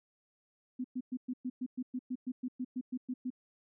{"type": "tone bursts", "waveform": "sine", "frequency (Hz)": 252.7, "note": "B3", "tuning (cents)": 40, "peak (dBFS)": -33, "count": 16, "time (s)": [0.79, 3.304], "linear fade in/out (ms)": 10, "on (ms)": 54, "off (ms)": 110, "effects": []}